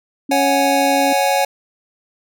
sine tone, 277.2 Hz, C#4, in tune, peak -19 dBFS, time 0.29-1.13 s, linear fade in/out 5 ms
square chord, C# suspended fourth, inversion none, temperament just, 554.4 / 739.2 / 831.5 Hz, C#5 / F#5 / G#5, 0 / -2 / +2 cents, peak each -19 dBFS, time 0.31-1.45 s, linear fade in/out 5 ms
effects none

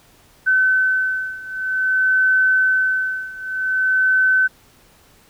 sine beating tone pair, 1522 / 1522.52 Hz, F#6 / F#6, +48 / +49 cents, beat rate 0.52 Hz, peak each -19 / -17 dBFS, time 0.46-4.48 s, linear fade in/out 20 ms, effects pink hiss -52 dBFS RMS until 5.29 s

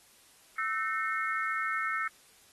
sine tone cluster, 1313 / 1528 / 1816 / 2165 Hz, E6 / G6 / A#6 / C#7, -7 / -45 / -46 / -41 cents, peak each -32 / -38 / -35 / -36 dBFS, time 0.58-2.08 s, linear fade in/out 5 ms, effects white hiss -60 dBFS RMS until 2.52 s + AAC 32 kbps

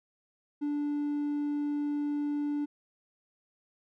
triangle tone, 292.1 Hz, D4, 9 cents flat, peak -26 dBFS, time 0.61-2.66 s, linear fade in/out 20 ms, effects tanh soft clip ceiling -22 dBFS

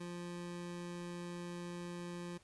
25% pulse tone, 174.61 Hz, F3, in tune, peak -39 dBFS, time 0-2.38 s, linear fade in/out 10 ms, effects pink hiss -67 dBFS RMS until 2.43 s + resampled to 24000 Hz

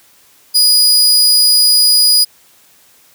sawtooth tone, 4920 Hz, D#8, 20 cents flat, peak -4 dBFS, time 0.54-2.25 s, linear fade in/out 20 ms, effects white hiss -48 dBFS RMS until 3.14 s + high-pass 60 Hz 12 dB/octave

